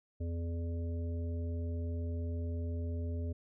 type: harmonic tone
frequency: 84.3 Hz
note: E2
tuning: 39 cents sharp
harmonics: 1 / 3 / 5 / 7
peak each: -34 / -44 / -48 / -51 dBFS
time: 0.2-3.33 s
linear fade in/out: 10 ms
effects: none